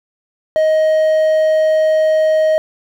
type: tone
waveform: triangle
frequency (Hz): 627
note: D#5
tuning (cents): +13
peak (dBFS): -8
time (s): 0.56-2.58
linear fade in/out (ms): 0
effects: 8-bit